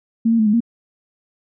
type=tone with pitch steps; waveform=sine; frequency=227.2 / 229.6 / 217.5 / 208.6 / 233.2 Hz; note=A#3 / A#3 / A3 / G#3 / A#3; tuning=-44 / -26 / -20 / +8 / +1 cents; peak=-12 dBFS; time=0.25-0.605 s; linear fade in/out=10 ms; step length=71 ms; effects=none